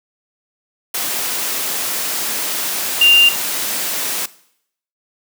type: tone in noise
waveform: sine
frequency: 2794 Hz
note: F7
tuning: in tune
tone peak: -7 dBFS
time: 3.01-3.29 s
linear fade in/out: 5 ms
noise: white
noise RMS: -21 dBFS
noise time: 0.94-4.26 s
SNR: +11 dB
effects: noise-tail reverb RT60 0.7 s tail -19 dB re dry + high-pass 200 Hz 12 dB/octave